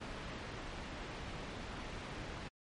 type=low-pass noise; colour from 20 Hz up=pink; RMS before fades=-45 dBFS; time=0-2.49 s; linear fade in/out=20 ms; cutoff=3400 Hz; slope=12 dB/octave; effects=MP3 48 kbps